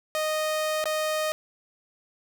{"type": "tone with dropouts", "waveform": "sawtooth", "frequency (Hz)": 620, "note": "D#5", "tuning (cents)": -6, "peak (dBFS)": -21, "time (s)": [0.15, 1.32], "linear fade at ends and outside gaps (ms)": 0, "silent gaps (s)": [0.841, 0.856], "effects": []}